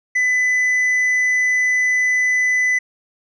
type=tone with tanh clipping; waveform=triangle; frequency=2002 Hz; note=B6; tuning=23 cents sharp; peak=-15 dBFS; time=0.15-2.79 s; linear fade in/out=10 ms; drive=8 dB; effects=none